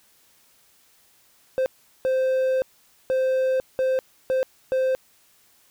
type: tone bursts at uneven times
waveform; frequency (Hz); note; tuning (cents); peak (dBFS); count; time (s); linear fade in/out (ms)
triangle; 521; C5; -7; -17; 6; 1.58-1.66 / 2.05-2.62 / 3.1-3.6 / 3.79-3.99 / 4.3-4.43 / 4.72-4.95; 0
effects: white hiss -59 dBFS RMS until 5.7 s